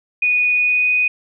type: tone with pitch glide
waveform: sine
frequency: 2471 to 2488 Hz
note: D#7 to D#7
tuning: -13 to -1 cents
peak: -13 dBFS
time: 0.22-1.08 s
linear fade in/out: 5 ms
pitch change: +12 cents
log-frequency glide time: 0.56-0.89 s
effects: none